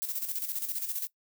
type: noise with tremolo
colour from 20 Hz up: violet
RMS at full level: -32 dBFS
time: 0.02-1.07 s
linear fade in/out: 0 ms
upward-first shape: square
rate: 15 Hz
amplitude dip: 60%
effects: noise-tail reverb RT60 0.1 s tail -19 dB re dry